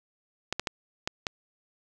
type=clicks; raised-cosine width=0.2 ms; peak=-11 dBFS; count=5; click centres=0.526 / 0.596 / 0.672 / 1.075 / 1.268 s; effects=none